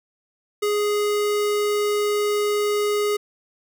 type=tone; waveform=square; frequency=415.3 Hz; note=G#4; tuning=in tune; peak=-20 dBFS; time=0.62-3.17 s; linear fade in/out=10 ms; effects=none